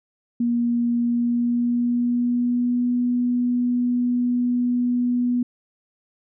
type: tone with pitch glide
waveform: sine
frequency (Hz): 237.7 to 244.8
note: A#3 to B3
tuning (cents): +34 to -15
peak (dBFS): -18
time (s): 0.4-5.43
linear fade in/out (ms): 5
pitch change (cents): +51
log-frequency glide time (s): 0.99-2.9
effects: none